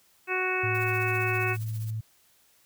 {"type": "harmonic tone", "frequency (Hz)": 370.3, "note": "F#4", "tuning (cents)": 1, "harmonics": [1, 2, 3, 4, 5, 6, 7], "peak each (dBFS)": [-31, -36, -35, -33, -36, -35, -30], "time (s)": [0.27, 1.57], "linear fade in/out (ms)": 50}
{"type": "tone", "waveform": "sine", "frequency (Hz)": 110, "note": "A2", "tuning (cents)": 0, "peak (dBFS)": -29, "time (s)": [0.63, 2.01], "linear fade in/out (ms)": 10}
{"type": "noise with tremolo", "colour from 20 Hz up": "blue", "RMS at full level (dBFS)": -45, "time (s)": [0.74, 1.91], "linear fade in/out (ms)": 10, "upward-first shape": "triangle", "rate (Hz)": 15, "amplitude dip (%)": 75}
{"effects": ["white hiss -63 dBFS RMS until 2.65 s"]}